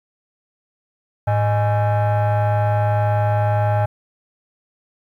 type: tone with frequency modulation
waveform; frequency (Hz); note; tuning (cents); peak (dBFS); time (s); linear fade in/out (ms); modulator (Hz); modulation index
sine; 106.9; A2; -49; -12; 1.27-3.86; 10; 723; 0.9
effects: tanh soft clip ceiling -14 dBFS + 9-bit